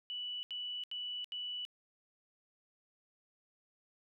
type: tone bursts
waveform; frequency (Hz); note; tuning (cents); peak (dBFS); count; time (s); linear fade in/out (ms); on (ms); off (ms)
sine; 2960; F#7; 0; -38; 4; 0.1-1.651; 0; 330; 77
effects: none